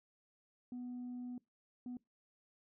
sine tone bursts at uneven times, 246.9 Hz, B3, in tune, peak -40 dBFS, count 2, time 0.72-1.38 / 1.86-1.97 s, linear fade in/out 2 ms, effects noise-tail reverb RT60 0.2 s tail -23 dB re dry + tanh soft clip ceiling -40 dBFS

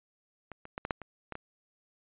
clicks, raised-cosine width 0.5 ms, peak -27 / -30 / -21 / -19 / -13 / -27 / -23 / -24 dBFS, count 8, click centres 0.517 / 0.654 / 0.779 / 0.851 / 0.908 / 1.017 / 1.323 / 1.354 s, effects resampled to 8000 Hz

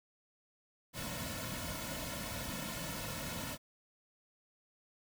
pink noise with comb filter, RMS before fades -41 dBFS, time 0.93-3.58 s, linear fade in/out 50 ms, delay 2.5 ms, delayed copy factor -0.8, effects none

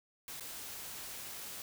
white noise with dropouts, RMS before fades -45 dBFS, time 0.28-1.62 s, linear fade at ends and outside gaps 1 ms, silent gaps 0.398-0.407 s, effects none

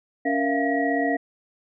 sine tone cluster, 281.5 / 467.7 / 665 / 701 / 1909 Hz, C#4 / A#4 / E5 / F5 / A#6, +27 / +6 / +15 / +6 / +41 cents, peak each -24 / -29 / -29 / -26 / -28 dBFS, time 0.25-1.17 s, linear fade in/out 10 ms, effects none

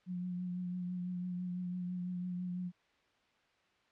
sine tone with vibrato, 179.6 Hz, F3, 49 cents sharp, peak -36 dBFS, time 0.06-2.72 s, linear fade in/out 50 ms, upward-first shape triangle, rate 6 Hz, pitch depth 27 cents each way, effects white hiss -71 dBFS RMS until 3.91 s + low-pass 3000 Hz 12 dB/octave

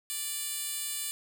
10% pulse tone with high-pass filter, 587.3 Hz, D5, in tune, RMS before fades -35 dBFS, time 0.1-1.11 s, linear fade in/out 0 ms, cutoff 6300 Hz, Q 0.71, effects none

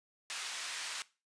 pink band-pass noise, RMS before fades -41 dBFS, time 0.3-1.02 s, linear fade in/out 0 ms, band 1600 to 9100 Hz, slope 12 dB/octave, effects noise-tail reverb RT60 0.3 s tail -19 dB re dry + resampled to 22050 Hz

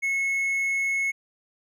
triangle tone, 2186 Hz, C#7, 25 cents flat, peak -21 dBFS, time 0.02-1.12 s, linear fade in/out 20 ms, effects none

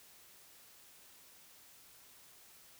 silence, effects white hiss -60 dBFS RMS until 2.79 s

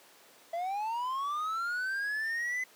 triangle linear sweep, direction up, 662 to 2034 Hz, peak -29 dBFS, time 0.53-2.64 s, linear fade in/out 5 ms, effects pink hiss -57 dBFS RMS until 2.75 s + high-pass 400 Hz 12 dB/octave

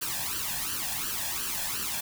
white noise with flanger, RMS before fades -32 dBFS, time 0.01-2.01 s, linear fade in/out 10 ms, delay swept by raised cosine 0.67 to 1.2 ms, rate 2.8 Hz, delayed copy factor +0.75, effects none

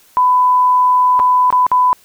sine tone with dropouts, 1000 Hz, B5, 21 cents sharp, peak -8 dBFS, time 0.17-1.93 s, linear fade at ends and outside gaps 0 ms, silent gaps 1.193-1.199 / 1.504-1.526 / 1.666-1.716 s, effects white hiss -49 dBFS RMS until 2.04 s

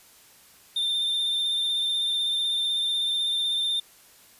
triangle tone with vibrato, 3593 Hz, A7, 36 cents sharp, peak -22 dBFS, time 0.76-3.8 s, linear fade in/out 5 ms, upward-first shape triangle, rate 16 Hz, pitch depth 29 cents each way, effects white hiss -54 dBFS RMS until 4.39 s + resampled to 32000 Hz

